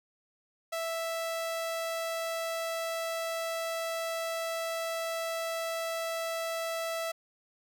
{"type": "tone", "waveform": "sawtooth", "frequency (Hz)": 659.3, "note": "E5", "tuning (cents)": 0, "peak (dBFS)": -28, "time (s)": [0.72, 7.12], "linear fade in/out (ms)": 10, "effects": []}